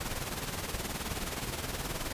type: noise with tremolo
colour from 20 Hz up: pink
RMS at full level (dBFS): -34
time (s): 0-2.13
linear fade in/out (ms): 10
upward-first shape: sine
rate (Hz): 19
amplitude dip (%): 55
effects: resampled to 32000 Hz